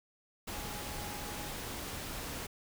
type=tone in noise; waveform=sine; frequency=830.6 Hz; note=G#5; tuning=in tune; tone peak=-48 dBFS; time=0.52-1.5 s; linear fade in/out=10 ms; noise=pink; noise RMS=-41 dBFS; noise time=0.47-2.47 s; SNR=-10 dB; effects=none